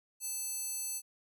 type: tone with high-pass filter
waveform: square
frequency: 880 Hz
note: A5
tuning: in tune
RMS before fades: -38 dBFS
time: 0.2-1.02 s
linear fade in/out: 50 ms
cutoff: 7700 Hz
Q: 2.2
effects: none